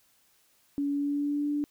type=tone with pitch glide; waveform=sine; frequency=284.2 to 292.2 Hz; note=C#4 to D4; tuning=+43 to -9 cents; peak=-26 dBFS; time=0.78-1.64 s; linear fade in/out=0 ms; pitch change=+48 cents; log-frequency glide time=0.9-1.5 s; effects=white hiss -66 dBFS RMS until 1.7 s